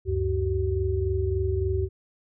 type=tone cluster; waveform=sine; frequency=72.7 / 96.2 / 380.2 Hz; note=D2 / G2 / F#4; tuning=-17 / -32 / +47 cents; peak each=-27 dBFS; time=0.05-1.89 s; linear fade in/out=50 ms; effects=none